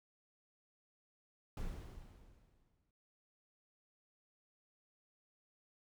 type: noise with exponential decay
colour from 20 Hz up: brown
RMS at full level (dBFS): -41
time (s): 1.57-2.91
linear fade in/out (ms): 2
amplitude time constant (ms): 290
effects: none